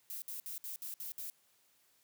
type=noise bursts; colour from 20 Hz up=violet; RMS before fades=-43 dBFS; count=7; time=0.1-1.3 s; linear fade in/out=0 ms; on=120 ms; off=60 ms; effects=white hiss -71 dBFS RMS until 2.03 s + high-pass 80 Hz 12 dB/octave